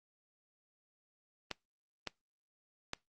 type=clicks; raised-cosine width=0.2 ms; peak=-19 dBFS; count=3; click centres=1.513 / 2.073 / 2.934 s; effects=noise-tail reverb RT60 0.2 s tail -24 dB re dry + Opus 24 kbps